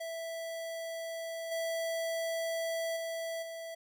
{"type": "tone with level steps", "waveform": "square", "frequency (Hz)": 659.3, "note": "E5", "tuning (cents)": 0, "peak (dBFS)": [-38, -33, -36, -41], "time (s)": [0, 3.75], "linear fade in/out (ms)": 10, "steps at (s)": [1.51, 2.96, 3.42], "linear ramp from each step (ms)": 10, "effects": []}